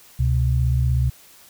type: tone pair together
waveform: sine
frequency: 69.3 / 125.71 Hz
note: C#2 / B2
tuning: 0 / +31 cents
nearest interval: minor seventh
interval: 1031 cents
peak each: -19 dBFS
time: 0.19-1.1 s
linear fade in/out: 10 ms
effects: white hiss -49 dBFS RMS until 1.49 s